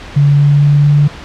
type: tone with pitch steps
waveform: sine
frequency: 143.2 / 144.11 / 145.03 / 145.96 Hz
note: D3 / D3 / D3 / D3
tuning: -43 / -32 / -21 / -10 cents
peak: -5 dBFS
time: 0.16-1.08 s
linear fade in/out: 10 ms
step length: 230 ms
effects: pink hiss -30 dBFS RMS until 1.24 s + low-pass 4000 Hz 12 dB/octave